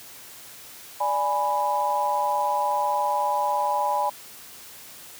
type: chord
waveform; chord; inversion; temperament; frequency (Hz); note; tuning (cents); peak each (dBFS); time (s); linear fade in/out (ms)
sine; G# diminished; second; equal; 587.3 / 830.6 / 987.8; D5 / G#5 / B5; 0 / 0 / 0; -29 / -24 / -25; 1-4.1; 10
effects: white hiss -44 dBFS RMS until 5.19 s + high-pass 60 Hz 12 dB/octave